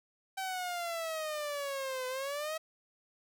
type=exponential two-way sweep; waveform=sawtooth; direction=down then up; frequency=773 to 506 to 644 Hz; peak=-31 dBFS; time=0.37-2.58 s; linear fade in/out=10 ms; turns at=2.07 s; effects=none